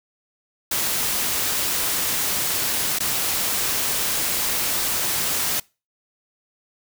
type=noise with dropouts; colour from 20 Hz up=white; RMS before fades=-23 dBFS; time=0.71-5.6 s; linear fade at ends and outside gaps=5 ms; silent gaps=2.988-3.002 s; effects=noise-tail reverb RT60 0.3 s tail -25 dB re dry